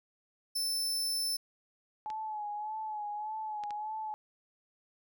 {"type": "tone", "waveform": "sawtooth", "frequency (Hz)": 5290, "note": "E8", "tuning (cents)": 5, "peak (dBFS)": -28, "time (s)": [0.55, 1.37], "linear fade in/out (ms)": 10}
{"type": "tone with vibrato", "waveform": "sine", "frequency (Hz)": 851, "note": "G#5", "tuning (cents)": 42, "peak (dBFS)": -35, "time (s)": [2.06, 4.14], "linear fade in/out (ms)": 0, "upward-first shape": "sine", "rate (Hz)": 1.7, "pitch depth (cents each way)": 46}
{"type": "clicks", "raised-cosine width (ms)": 0.2, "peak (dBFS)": -29, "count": 3, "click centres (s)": [2.102, 3.637, 3.707]}
{"effects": []}